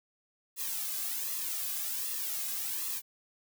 blue noise with flanger, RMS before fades -35 dBFS, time 0.56-3.02 s, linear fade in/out 50 ms, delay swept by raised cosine 1.3 to 2.2 ms, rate 1.3 Hz, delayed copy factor -0.9, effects none

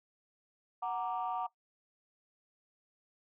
sine chord, Gb augmented, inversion none, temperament equal, 740 / 932.3 / 1174.7 Hz, Gb5 / Bb5 / D6, 0 / 0 / 0 cents, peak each -35 / -37 / -39 dBFS, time 0.82-1.47 s, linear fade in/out 10 ms, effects noise-tail reverb RT60 0.1 s tail -18 dB re dry + tanh soft clip ceiling -26 dBFS

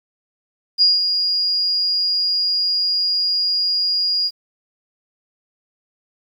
sine tone with ADSR envelope, 4857 Hz, D#8, 43 cents flat, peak -9 dBFS, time 0.78-4.31 s, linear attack 37 ms, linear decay 180 ms, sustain -7 dB, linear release 48 ms, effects 8-bit

